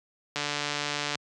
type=click train; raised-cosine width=0.2 ms; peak=-12 dBFS; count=117; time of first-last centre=0.36-1.155 s; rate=146 Hz; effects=high-pass 100 Hz 12 dB/octave + resampled to 24000 Hz